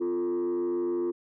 sine tone with frequency modulation, 349.2 Hz, F4, in tune, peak -23 dBFS, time 0-1.12 s, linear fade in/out 20 ms, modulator 92.8 Hz, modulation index 0.5, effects tanh soft clip ceiling -25 dBFS

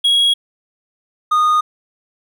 triangle tone pair in turn, 3312 / 1231.3 Hz, G#7 / D#6, -5 / -18 cents, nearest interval octave + perfect fourth, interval 1713 cents, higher first, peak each -9 dBFS, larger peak neither, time 0.04-0.34 / 1.31-1.61 s, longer neither, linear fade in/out 10 ms, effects none

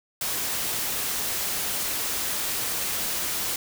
white noise, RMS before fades -28 dBFS, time 0.21-3.56 s, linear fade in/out 2 ms, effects none

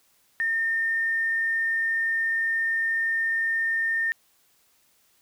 triangle tone with tanh clipping, 1817 Hz, A#6, 45 cents flat, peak -22 dBFS, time 0.4-4.12 s, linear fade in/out 0 ms, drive 3 dB, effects white hiss -64 dBFS RMS until 5.21 s

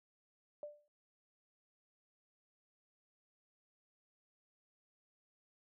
sine tone with exponential decay, 591 Hz, D5, 11 cents sharp, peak -40 dBFS, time 0.63-0.88 s, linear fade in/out 1 ms, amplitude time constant 53 ms, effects none

